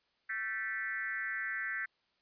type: tone with frequency modulation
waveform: sine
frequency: 1760 Hz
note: A6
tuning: in tune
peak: -34 dBFS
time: 0.29-1.86 s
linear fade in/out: 10 ms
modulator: 210 Hz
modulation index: 1.4
effects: white hiss -75 dBFS RMS until 2.21 s + resampled to 11025 Hz